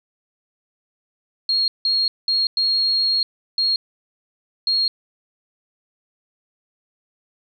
sine tone bursts at uneven times, 4273 Hz, C8, 36 cents sharp, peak -16 dBFS, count 6, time 1.49-1.68 / 1.85-2.08 / 2.28-2.47 / 2.57-3.23 / 3.58-3.76 / 4.67-4.88 s, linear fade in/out 2 ms, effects none

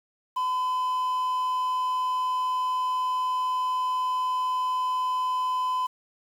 triangle tone with quantisation, 1013 Hz, B5, 44 cents sharp, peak -22 dBFS, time 0.36-5.87 s, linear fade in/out 10 ms, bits 8, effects none

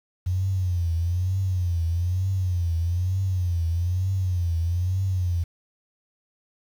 sine tone with vibrato, 89.2 Hz, F2, 37 cents sharp, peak -21 dBFS, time 0.26-5.44 s, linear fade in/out 10 ms, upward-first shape triangle, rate 1.1 Hz, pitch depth 140 cents each way, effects 8-bit

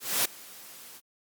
white noise with ADSR envelope, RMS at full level -24 dBFS, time 0-1.01 s, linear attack 250 ms, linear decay 8 ms, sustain -23 dB, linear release 47 ms, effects high-pass 150 Hz 12 dB/octave + Opus 48 kbps

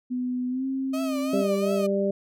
sine tone with pitch glide, 250 to 266.4 Hz, B3 to C4, +21 to +31 cents, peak -25 dBFS, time 0.1-1.43 s, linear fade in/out 20 ms, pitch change +110 cents, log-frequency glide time 0.49-0.65 s
35% pulse tone with vibrato, 619 Hz, D#5, 9 cents flat, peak -29 dBFS, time 0.93-1.87 s, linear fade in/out 10 ms, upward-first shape triangle, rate 2.8 Hz, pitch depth 120 cents each way
harmonic tone, 197.8 Hz, G3, 16 cents sharp, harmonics 1 / 2 / 3, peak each -26 / -26 / -26 dBFS, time 1.33-2.11 s, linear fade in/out 5 ms
effects none

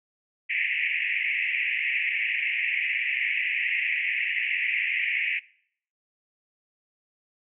pink band-pass noise, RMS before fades -27 dBFS, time 0.49-5.4 s, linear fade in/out 20 ms, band 1900 to 2700 Hz, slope 96 dB/octave, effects noise-tail reverb RT60 0.6 s tail -21 dB re dry

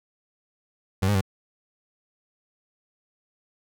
30% pulse tone with pitch steps, 95.4 / 102.9 / 95.7 Hz, G2 / G#2 / G2, -47 / -16 / -41 cents, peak -17 dBFS, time 1.02-1.212 s, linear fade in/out 10 ms, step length 64 ms, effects none

